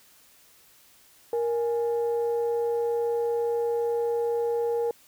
sine tone pair together, 468.8 / 830.6 Hz, A#4 / G#5, +10 / 0 cents, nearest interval minor seventh, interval 990 cents, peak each -23 / -34 dBFS, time 1.33-4.91 s, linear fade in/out 2 ms, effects tanh soft clip ceiling -17 dBFS + white hiss -57 dBFS RMS until 5.07 s

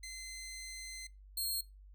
15% pulse tone pair in turn, 2064 / 4244 Hz, C7 / C8, -24 / +24 cents, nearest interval octave, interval 1248 cents, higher second, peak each -38 / -28 dBFS, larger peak second, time 0.03-1.07 / 1.37-1.61 s, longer first, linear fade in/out 5 ms, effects noise-tail reverb RT60 0.2 s tail -19 dB re dry + added 49 Hz sine -53 dBFS peak until 1.94 s

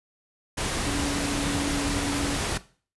sine tone in noise, 283.7 Hz, C#4, 40 cents sharp, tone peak -28 dBFS, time 0.86-2.37 s, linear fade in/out 10 ms, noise pink, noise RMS -28 dBFS, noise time 0.57-2.58 s, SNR -3 dB, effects noise-tail reverb RT60 0.4 s tail -17 dB re dry + resampled to 24000 Hz

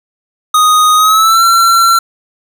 square tone with pitch glide, 1244.5 to 1357.1 Hz, D#6 to E6, 0 to +50 cents, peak -6 dBFS, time 0.54-1.99 s, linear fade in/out 5 ms, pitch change +150 cents, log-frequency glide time 0.96-1.43 s, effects none

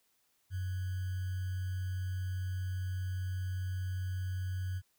sine tone with sample-and-hold, 92.5 Hz, F#2, in tune, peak -33 dBFS, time 0.5-4.82 s, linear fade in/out 50 ms, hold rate 1575 Hz, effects white hiss -74 dBFS RMS until 4.98 s

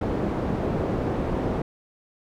white low-pass noise, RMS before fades -26 dBFS, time 0.01-1.62 s, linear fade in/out 5 ms, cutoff 440 Hz, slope 12 dB/octave, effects none

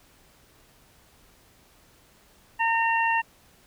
harmonic tone, 914 Hz, A#5, 34 cents flat, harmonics 1 / 2 / 3, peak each -23 / -26 / -28 dBFS, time 2.59-3.22 s, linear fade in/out 20 ms, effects pink hiss -58 dBFS RMS until 3.66 s

